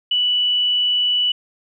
sine tone, 2960 Hz, F#7, in tune, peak -15 dBFS, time 0.11-1.32 s, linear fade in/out 5 ms, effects none

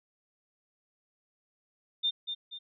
sine tone with echo, 3611 Hz, A7, 44 cents sharp, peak -25 dBFS, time 2.03-2.11 s, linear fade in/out 20 ms, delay 240 ms, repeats 2, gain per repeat -7 dB, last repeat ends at 2.59 s, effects none

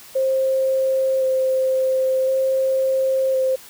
sine tone with vibrato, 526 Hz, C5, 9 cents sharp, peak -16 dBFS, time 0.15-3.56 s, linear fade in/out 10 ms, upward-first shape square, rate 0.47 Hz, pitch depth 10 cents each way, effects white hiss -43 dBFS RMS until 3.69 s

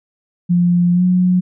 sine tone with pitch glide, 175.4 to 181.48 Hz, F3 to F#3, +8 to -33 cents, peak -10 dBFS, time 0.49-1.41 s, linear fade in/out 20 ms, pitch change +59 cents, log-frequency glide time 0.93-1.03 s, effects none

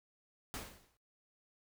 pink noise with exponential decay, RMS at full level -40 dBFS, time 0.54-0.97 s, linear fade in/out 0 ms, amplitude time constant 93 ms, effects noise-tail reverb RT60 0.2 s tail -22 dB re dry

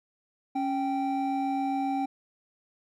triangle tone pair together, 275.8 / 780 Hz, C#4 / G5, -9 / -9 cents, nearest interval octave + tritone, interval 1800 cents, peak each -27 dBFS, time 0.55-2.06 s, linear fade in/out 10 ms, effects none

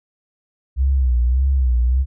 sine tone with vibrato, 63.8 Hz, C2, 43 cents flat, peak -13 dBFS, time 0.76-2.06 s, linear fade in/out 50 ms, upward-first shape sine, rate 1.7 Hz, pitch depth 110 cents each way, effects none

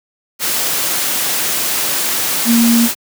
sine tone in noise, 233.1 Hz, A#3, in tune, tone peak -8 dBFS, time 2.45-2.89 s, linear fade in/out 50 ms, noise white, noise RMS -17 dBFS, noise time 0.39-2.95 s, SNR +6 dB, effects high-pass 150 Hz 12 dB/octave

